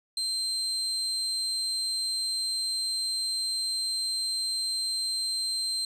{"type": "tone", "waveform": "35% pulse", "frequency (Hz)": 4137, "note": "C8", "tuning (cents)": -20, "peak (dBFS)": -26, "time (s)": [0.17, 5.85], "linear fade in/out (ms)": 2, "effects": ["resampled to 32000 Hz", "10-bit"]}